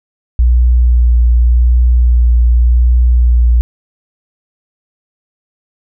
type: tone with vibrato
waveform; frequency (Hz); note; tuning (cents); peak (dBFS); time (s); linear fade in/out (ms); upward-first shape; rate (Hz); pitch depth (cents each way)
sine; 60; B1; -49; -5; 0.39-3.61; 0; sine; 0.87; 19
effects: none